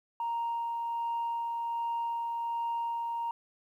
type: tone with tremolo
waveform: sine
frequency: 932.3 Hz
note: A#5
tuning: in tune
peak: -28 dBFS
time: 0.2-3.31 s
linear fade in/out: 2 ms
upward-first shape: sine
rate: 1.3 Hz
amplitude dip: 25%
effects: tanh soft clip ceiling -27 dBFS + 11-bit